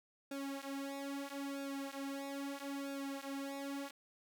sawtooth tone with flanger, 277.2 Hz, C#4, in tune, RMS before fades -43 dBFS, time 0.31-3.91 s, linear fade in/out 5 ms, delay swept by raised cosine 0.97 to 6.57 ms, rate 0.77 Hz, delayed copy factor -1, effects none

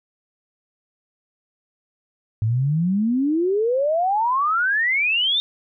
sine exponential sweep, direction up, 105 to 3679 Hz, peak -17 dBFS, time 2.42-5.4 s, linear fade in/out 0 ms, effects none

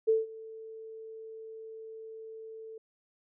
sine tone with ADSR envelope, 443.7 Hz, A4, 14 cents sharp, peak -20 dBFS, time 0.07-2.78 s, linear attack 20 ms, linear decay 170 ms, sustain -22 dB, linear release 4 ms, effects none

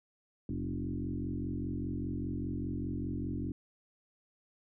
sine tone with frequency modulation, 185 Hz, F#3, in tune, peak -33 dBFS, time 0.49-3.52 s, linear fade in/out 2 ms, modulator 45 Hz, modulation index 3.1, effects none

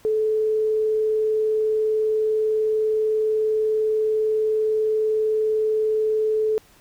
sine tone with vibrato, 433.4 Hz, A4, 26 cents flat, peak -18 dBFS, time 0.05-6.58 s, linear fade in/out 0 ms, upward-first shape triangle, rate 20 Hz, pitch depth 14 cents each way, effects pink hiss -54 dBFS RMS until 6.8 s

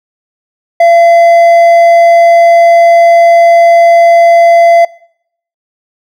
sine tone with hard clipping, 680 Hz, F5, 46 cents flat, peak -3 dBFS, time 0.8-4.85 s, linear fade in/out 5 ms, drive 5 dB, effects noise-tail reverb RT60 0.7 s tail -23 dB re dry

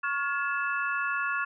sine tone cluster, 1109 / 1412 / 1705 / 2637 Hz, C#6 / F6 / G#6 / E7, 0 / +19 / +45 / 0 cents, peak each -32 / -30 / -33 / -37 dBFS, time 0.03-1.45 s, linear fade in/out 10 ms, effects none

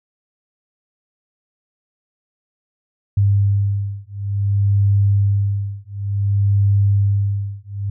sine beating tone pair, 100 / 100.56 Hz, G2 / G2, +35 / +45 cents, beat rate 0.56 Hz, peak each -17 dBFS, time 3.17-7.9 s, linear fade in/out 5 ms, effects none

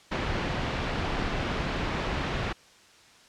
pink low-pass noise, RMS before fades -30 dBFS, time 0.11-2.53 s, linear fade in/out 10 ms, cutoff 3200 Hz, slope 12 dB/octave, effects white hiss -55 dBFS RMS until 3.28 s + low-pass 6000 Hz 12 dB/octave

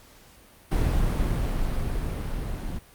brown noise with level ramp, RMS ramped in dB -22 to -31 dBFS, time 0.71-2.79 s, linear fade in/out 10 ms, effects pink hiss -53 dBFS RMS until 2.94 s + Opus 48 kbps

